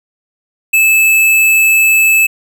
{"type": "tone", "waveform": "square", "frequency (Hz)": 2614, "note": "E7", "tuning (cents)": -15, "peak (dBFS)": -7, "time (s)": [0.73, 2.27], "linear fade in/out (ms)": 10, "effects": []}